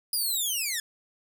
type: linear sweep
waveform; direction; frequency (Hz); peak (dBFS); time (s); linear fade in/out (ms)
10% pulse; down; 4978 to 1690; -19; 0.13-0.8; 2
effects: none